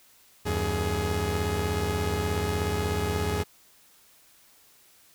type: tone cluster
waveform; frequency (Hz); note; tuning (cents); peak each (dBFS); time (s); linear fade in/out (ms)
sawtooth; 79.1 / 95.7 / 419.5; D#2 / G2 / G#4; +29 / -41 / +17; -26; 0.45-3.44; 20
effects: white hiss -58 dBFS RMS until 5.14 s